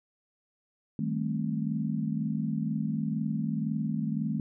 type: chord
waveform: sine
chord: A half-diminished seventh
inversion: second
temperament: just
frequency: 158.4 / 198 / 220 / 264 Hz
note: Eb3 / G3 / A3 / C4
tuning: +31 / +18 / 0 / +16 cents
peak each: -32 / -35 / -31 / -37 dBFS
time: 0.99-4.4 s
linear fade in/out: 2 ms
effects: none